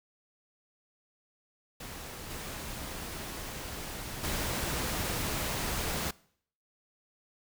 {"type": "noise with level steps", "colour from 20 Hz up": "pink", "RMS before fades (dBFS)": [-43, -40, -33], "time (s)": [1.8, 6.11], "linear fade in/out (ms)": 5, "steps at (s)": [2.3, 4.23], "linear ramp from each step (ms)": 10, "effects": ["noise-tail reverb RT60 0.6 s tail -22 dB re dry"]}